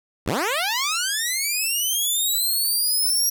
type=linear sweep; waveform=10% pulse; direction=up; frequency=46.25 to 5700 Hz; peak=-13 dBFS; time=0.26-3.3 s; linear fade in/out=10 ms; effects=none